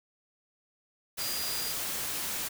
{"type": "tone in noise", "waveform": "sine", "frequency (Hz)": 4837, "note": "D#8", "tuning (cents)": -50, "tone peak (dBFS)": -36, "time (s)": [1.19, 1.73], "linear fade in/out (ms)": 20, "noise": "white", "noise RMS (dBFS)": -34, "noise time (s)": [1.17, 2.49], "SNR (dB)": -5, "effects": []}